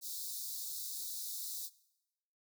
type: high-pass noise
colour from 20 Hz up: white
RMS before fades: -42 dBFS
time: 0.01-1.7 s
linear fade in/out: 50 ms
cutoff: 3700 Hz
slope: 96 dB/octave
effects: noise-tail reverb RT60 0.9 s tail -20 dB re dry